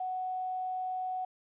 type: tone with quantisation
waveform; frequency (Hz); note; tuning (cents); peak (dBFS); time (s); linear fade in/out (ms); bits
sine; 742; F#5; +5; -32; 0-1.25; 5; 10
effects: resampled to 8000 Hz